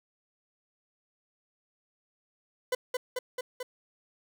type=tone with echo; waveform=40% pulse; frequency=503 Hz; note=B4; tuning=32 cents sharp; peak=-25 dBFS; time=2.72-2.75 s; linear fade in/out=5 ms; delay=220 ms; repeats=4; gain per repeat=-2 dB; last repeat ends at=3.63 s; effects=none